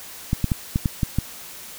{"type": "clicks", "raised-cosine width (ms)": 5, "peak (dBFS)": -7, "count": 7, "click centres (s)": [0.331, 0.443, 0.518, 0.759, 0.858, 1.032, 1.186], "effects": ["white hiss -39 dBFS RMS until 1.78 s"]}